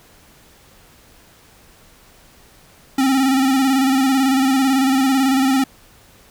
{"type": "tone with vibrato", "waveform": "square", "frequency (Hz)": 266.4, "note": "C4", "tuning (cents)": 31, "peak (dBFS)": -14, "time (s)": [2.98, 5.64], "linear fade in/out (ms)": 5, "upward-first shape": "square", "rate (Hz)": 18, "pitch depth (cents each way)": 41, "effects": ["pink hiss -49 dBFS RMS until 6.3 s"]}